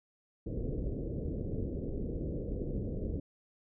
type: low-pass noise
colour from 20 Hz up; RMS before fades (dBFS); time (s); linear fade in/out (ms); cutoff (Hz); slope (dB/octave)
pink; -36; 0.46-3.2; 5; 520; 48
effects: none